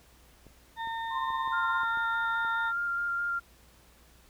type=clicks; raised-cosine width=2 ms; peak=-38 dBFS; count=7; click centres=0.467 / 0.873 / 1.304 / 1.476 / 1.834 / 1.973 / 2.449 s
type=harmonic tone; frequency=910 Hz; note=A#5; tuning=42 cents flat; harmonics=1 / 2 / 4; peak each=-33 / -39 / -45 dBFS; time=0.76-2.73 s; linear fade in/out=50 ms
type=tone with tremolo; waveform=sine; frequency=1046.5 Hz; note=C6; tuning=in tune; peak=-28 dBFS; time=1.1-1.86 s; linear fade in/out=50 ms; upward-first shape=triangle; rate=17 Hz; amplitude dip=55%
type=tone with vibrato; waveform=sine; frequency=1396.9 Hz; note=F6; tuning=in tune; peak=-28 dBFS; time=1.52-3.4 s; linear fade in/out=20 ms; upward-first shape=square; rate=4.8 Hz; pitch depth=10 cents each way
effects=added 60 Hz sine -60 dBFS peak until 4.29 s + pink hiss -60 dBFS RMS until 4.29 s